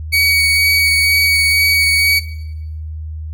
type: tone with vibrato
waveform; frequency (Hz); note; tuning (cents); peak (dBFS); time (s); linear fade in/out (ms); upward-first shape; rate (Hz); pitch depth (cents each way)
30% pulse; 2250; C#7; +25; -8; 0.12-2.2; 20; sine; 2.1; 9
effects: noise-tail reverb RT60 0.9 s tail -18 dB re dry + added 78 Hz sine -23 dBFS peak until 3.33 s